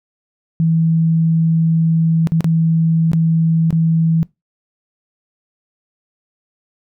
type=tone with dropouts; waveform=sine; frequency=163.1 Hz; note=E3; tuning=18 cents flat; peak=-11 dBFS; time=0.6-4.23 s; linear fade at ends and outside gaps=0 ms; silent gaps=2.272-2.32 / 2.407-2.444 / 3.117-3.133 / 3.706-3.727 s; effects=noise-tail reverb RT60 0.2 s tail -22 dB re dry